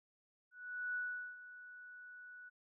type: tone with ADSR envelope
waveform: sine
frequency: 1476 Hz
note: F#6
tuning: 5 cents flat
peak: -36 dBFS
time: 0.51-2.5 s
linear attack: 440 ms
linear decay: 410 ms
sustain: -15 dB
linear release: 20 ms
effects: none